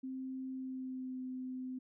sine tone with pitch glide, 261.6 to 256.5 Hz, C4 to C4, 0 to -34 cents, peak -39 dBFS, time 0.03-1.79 s, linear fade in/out 10 ms, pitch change -34 cents, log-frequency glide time 0.52-1.2 s, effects none

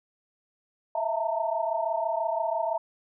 sine tone cluster, 647 / 673 / 895 / 930 Hz, E5 / E5 / A5 / A#5, -32 / +36 / +29 / -4 cents, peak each -30 / -30 / -31 / -33 dBFS, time 0.95-2.78 s, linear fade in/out 5 ms, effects none

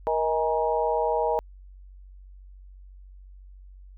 harmonic tone with a mistuned harmonic, 157.7 Hz, D#3, 24 cents sharp, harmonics 3 / 4 / 5 / 6, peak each -26 / -27 / -28 / -29 dBFS, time 0.07-1.39 s, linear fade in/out 0 ms, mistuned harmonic 5, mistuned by +81 cents, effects added 47 Hz sine -44 dBFS peak until 3.97 s

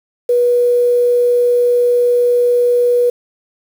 sine tone with quantisation, 485.9 Hz, B4, 28 cents flat, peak -9 dBFS, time 0.29-3.1 s, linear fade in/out 5 ms, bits 6, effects none

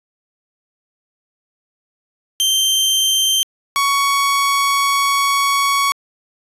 sawtooth tone pair in turn, 3136 / 1117.1 Hz, G7 / C#6, 0 / +13 cents, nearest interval octave + tritone, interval 1787 cents, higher first, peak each -10 dBFS, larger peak neither, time 2.4-3.43 / 3.76-5.92 s, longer second, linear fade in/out 0 ms, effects resampled to 32000 Hz

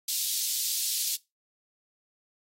pink high-pass noise, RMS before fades -30 dBFS, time 0.08-1.16 s, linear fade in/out 5 ms, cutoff 3900 Hz, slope 24 dB/octave, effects noise-tail reverb RT60 0.2 s tail -19 dB re dry + AAC 48 kbps

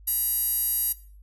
5% pulse tone with band-pass filter, 960 Hz, B5, 49 cents flat, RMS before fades -25 dBFS, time 0.07-0.93 s, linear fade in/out 10 ms, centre 12000 Hz, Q 9.3, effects noise-tail reverb RT60 0.4 s tail -17 dB re dry + added 50 Hz sine -46 dBFS peak until 1.22 s

